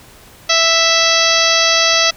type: harmonic tone with a mistuned harmonic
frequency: 659.3 Hz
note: E5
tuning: in tune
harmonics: 1 / 2 / 3 / 4 / 5 / 6 / 7 / 8 / 9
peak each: -19 / -19 / -19 / -19 / -19 / -19 / -19 / -19 / -19 dBFS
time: 0.49-2.11 s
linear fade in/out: 10 ms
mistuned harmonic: 9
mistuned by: +22 cents
effects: pink hiss -42 dBFS RMS until 2.16 s